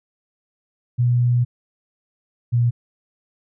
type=tone pair in turn; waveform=sine; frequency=121.9 / 119.6 Hz; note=B2 / A#2; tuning=-22 / +45 cents; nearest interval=unison; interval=33 cents; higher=first; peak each=-14 dBFS; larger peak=neither; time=0.98-1.45 / 2.52-2.71 s; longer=first; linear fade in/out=20 ms; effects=none